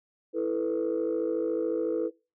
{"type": "chord", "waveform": "sine", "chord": "E suspended fourth", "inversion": "none", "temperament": "equal", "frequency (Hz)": [329.6, 440, 493.9], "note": ["E4", "A4", "B4"], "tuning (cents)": [0, 0, 0], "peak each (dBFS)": -29, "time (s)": [0.33, 2.11], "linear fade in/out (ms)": 50, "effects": ["noise-tail reverb RT60 0.3 s tail -23 dB re dry", "tanh soft clip ceiling -20 dBFS"]}